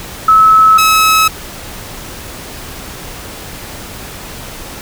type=tone pair in turn; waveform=sine / sawtooth; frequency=1297 / 1289.9 Hz; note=E6 / E6; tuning=-28 / -38 cents; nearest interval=unison; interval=10 cents; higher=first; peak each=-3 dBFS; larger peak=neither; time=0.28-0.78 / 0.78-1.28 s; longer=neither; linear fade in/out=5 ms; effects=pink hiss -28 dBFS RMS until 4.81 s